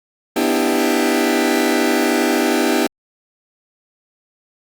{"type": "chord", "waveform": "sawtooth", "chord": "E minor seventh", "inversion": "second", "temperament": "just", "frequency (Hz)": [247.2, 296.7, 329.6, 395.6], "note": ["B3", "D4", "E4", "G4"], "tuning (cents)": [2, 18, 0, 16], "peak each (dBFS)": -16, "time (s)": [0.36, 2.87], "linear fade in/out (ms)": 5, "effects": ["Opus 24 kbps"]}